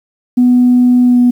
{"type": "tone with pitch glide", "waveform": "sine", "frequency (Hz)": [247.3, 245], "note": ["B3", "B3"], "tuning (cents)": [3, -14], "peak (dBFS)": -4, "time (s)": [0.37, 1.31], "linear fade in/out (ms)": 10, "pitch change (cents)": -17, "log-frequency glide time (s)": [1.04, 1.17], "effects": ["tanh soft clip ceiling -1 dBFS", "7-bit"]}